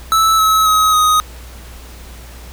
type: tone with pitch steps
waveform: square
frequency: 1311 / 1290.7 / 1270.7 / 1251.1 Hz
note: E6 / E6 / D#6 / D#6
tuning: -10 / -37 / +36 / +9 cents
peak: -10 dBFS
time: 0.12-1.2 s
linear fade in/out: 0 ms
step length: 270 ms
effects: added 60 Hz sine -33 dBFS peak until 2.52 s + pink hiss -39 dBFS RMS until 2.52 s